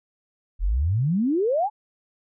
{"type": "exponential sweep", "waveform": "sine", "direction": "up", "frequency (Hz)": [38.59, 882], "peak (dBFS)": -19, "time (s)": [0.59, 1.7], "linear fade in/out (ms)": 50, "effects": []}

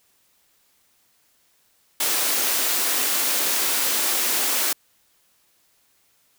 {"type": "high-pass noise", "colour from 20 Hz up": "white", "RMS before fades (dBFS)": -22, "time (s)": [2, 4.73], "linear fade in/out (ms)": 5, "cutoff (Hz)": 230, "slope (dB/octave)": 48, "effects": ["white hiss -63 dBFS RMS until 6.38 s"]}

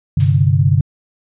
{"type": "chord", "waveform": "sine", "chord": "G suspended fourth", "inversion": "none", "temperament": "equal", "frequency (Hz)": [98, 130.81, 146.83], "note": ["G2", "C3", "D3"], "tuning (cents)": [0, 0, 0], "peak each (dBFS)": -14, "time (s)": [0.17, 0.81], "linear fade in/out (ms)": 5}
{"type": "noise with exponential decay", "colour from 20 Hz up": "blue", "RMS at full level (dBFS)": -25, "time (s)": [0.2, 0.66], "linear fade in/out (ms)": 0, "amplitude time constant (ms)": 100}
{"effects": ["resampled to 8000 Hz"]}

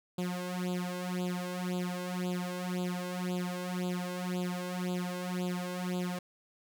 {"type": "tone with flanger", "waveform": "sawtooth", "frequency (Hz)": 180, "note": "F#3", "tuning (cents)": -47, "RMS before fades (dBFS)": -35, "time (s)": [0.18, 6.19], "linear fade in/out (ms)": 5, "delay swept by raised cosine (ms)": [0.26, 1.96], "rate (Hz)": 1.9, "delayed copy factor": 0.95, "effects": []}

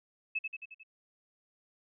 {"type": "tone with echo", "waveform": "sine", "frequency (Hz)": 2600, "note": "E7", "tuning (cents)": -24, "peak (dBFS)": -29, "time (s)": [0.35, 0.39], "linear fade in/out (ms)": 10, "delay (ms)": 89, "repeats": 5, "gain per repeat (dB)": -4, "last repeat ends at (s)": 0.835, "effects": []}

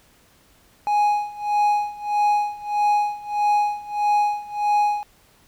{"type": "tone with tremolo", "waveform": "triangle", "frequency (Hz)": 830.6, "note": "G#5", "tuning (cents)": 0, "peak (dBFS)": -13, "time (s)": [0.87, 5.03], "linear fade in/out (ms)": 0, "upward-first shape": "sine", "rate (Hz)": 1.6, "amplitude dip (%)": 90, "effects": ["pink hiss -56 dBFS RMS until 5.47 s"]}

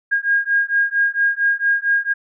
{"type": "beating tone pair", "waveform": "sine", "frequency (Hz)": [1624, 1628.4], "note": ["G#6", "G#6"], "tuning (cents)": [-39, -35], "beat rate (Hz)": 4.4, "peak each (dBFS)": -18, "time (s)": [0.11, 2.14], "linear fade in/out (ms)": 20, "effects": []}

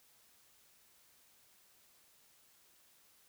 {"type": "silence", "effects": ["white hiss -67 dBFS RMS until 3.28 s"]}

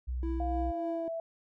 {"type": "tone with vibrato", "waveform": "sine", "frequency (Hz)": 62.2, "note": "B1", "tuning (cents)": 13, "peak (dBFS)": -31, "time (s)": [0.07, 0.72], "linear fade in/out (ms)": 20, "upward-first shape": "sine", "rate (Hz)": 5.6, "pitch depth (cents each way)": 8}
{"type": "tone with tremolo", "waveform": "triangle", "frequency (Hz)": 330, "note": "E4", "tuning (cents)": 2, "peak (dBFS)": -31, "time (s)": [0.23, 1.08], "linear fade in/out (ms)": 0, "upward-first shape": "triangle", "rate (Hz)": 3.4, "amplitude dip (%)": 45}
{"type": "tone with pitch glide", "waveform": "sine", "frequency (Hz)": [700, 660.7], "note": ["F5", "E5"], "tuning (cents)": [4, 4], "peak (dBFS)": -33, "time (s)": [0.4, 1.2], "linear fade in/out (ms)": 2, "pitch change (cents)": -100, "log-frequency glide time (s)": [0.55, 1.07]}
{"effects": []}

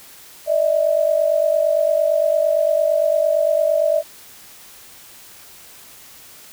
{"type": "tone pair together", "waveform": "sine", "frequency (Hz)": [594.2, 643], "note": ["D5", "E5"], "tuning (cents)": [20, -43], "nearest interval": "minor second", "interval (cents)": 137, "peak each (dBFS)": [-17, -17], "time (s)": [0.46, 4.03], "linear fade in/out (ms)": 50, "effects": ["white hiss -43 dBFS RMS until 6.52 s"]}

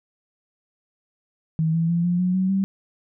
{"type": "tone with pitch steps", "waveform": "sine", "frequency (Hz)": [160, 165.16, 170.5, 176, 181.68, 187.55, 193.6], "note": ["D#3", "E3", "F3", "F3", "F#3", "F#3", "G3"], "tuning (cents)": [49, 4, -41, 14, -31, 24, -21], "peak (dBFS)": -18, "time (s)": [1.59, 2.64], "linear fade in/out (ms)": 0, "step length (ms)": 150, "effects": []}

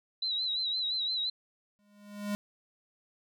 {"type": "tone with vibrato", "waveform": "sine", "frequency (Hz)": 3951, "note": "B7", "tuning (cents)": 0, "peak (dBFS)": -29, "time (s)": [0.22, 1.3], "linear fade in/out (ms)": 5, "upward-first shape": "sine", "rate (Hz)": 5.8, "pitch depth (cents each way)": 67}
{"type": "tone with exponential growth", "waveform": "square", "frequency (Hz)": 205.5, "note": "G#3", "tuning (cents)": -18, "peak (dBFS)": -29, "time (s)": [1.79, 2.35], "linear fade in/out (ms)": 0, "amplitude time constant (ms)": 120}
{"effects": []}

